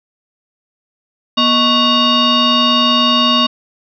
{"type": "tone with frequency modulation", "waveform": "sine", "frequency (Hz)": 1975.5, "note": "B6", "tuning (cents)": 0, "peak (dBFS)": -9, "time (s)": [1.37, 3.47], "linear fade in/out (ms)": 10, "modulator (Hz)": 867, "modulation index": 2.5, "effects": []}